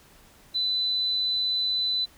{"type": "tone", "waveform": "sine", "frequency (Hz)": 4002, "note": "B7", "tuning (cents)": 22, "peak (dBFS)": -23, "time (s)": [0.54, 2.06], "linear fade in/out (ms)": 20, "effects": ["pink hiss -55 dBFS RMS until 2.17 s"]}